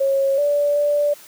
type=tone with pitch steps; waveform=sine; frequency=546 / 580 / 584 Hz; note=C#5 / D5 / D5; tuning=-26 / -22 / -10 cents; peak=-15 dBFS; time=0-1.14 s; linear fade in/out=10 ms; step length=380 ms; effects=white hiss -44 dBFS RMS until 1.27 s + high-pass 150 Hz 12 dB/octave